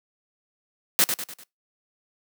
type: noise with echo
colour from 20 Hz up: white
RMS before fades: -18 dBFS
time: 0.99-1.04 s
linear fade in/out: 0 ms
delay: 99 ms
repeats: 4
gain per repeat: -7 dB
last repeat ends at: 1.436 s
effects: noise-tail reverb RT60 0.2 s tail -23 dB re dry + high-pass 150 Hz 12 dB/octave